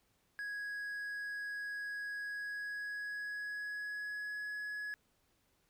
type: tone with pitch glide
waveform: triangle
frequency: 1661.2 to 1685.4 Hz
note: G#6 to G#6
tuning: 0 to +25 cents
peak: -37 dBFS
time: 0.39-4.94 s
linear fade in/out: 0 ms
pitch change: +25 cents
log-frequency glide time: 2.22-4.53 s
effects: pink hiss -75 dBFS RMS until 5.69 s